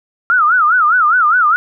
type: tone with vibrato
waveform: sine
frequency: 1340 Hz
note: E6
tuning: 28 cents sharp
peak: -8 dBFS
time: 0.3-1.56 s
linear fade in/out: 0 ms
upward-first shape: sine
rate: 4.9 Hz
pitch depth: 200 cents each way
effects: none